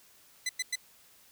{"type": "tone bursts", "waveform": "15% pulse", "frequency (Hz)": 2015, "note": "B6", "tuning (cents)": 34, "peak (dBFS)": -23, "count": 3, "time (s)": [0.46, 0.756], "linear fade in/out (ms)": 5, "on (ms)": 32, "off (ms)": 100, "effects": ["white hiss -60 dBFS RMS until 1.31 s"]}